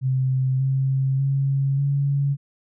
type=tone with pitch steps; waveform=sine; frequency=130.81 / 133.94 / 137.15 / 140.44 Hz; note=C3 / C3 / C#3 / C#3; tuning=0 / +41 / -18 / +23 cents; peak=-18 dBFS; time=0.01-2.37 s; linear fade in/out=50 ms; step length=590 ms; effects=none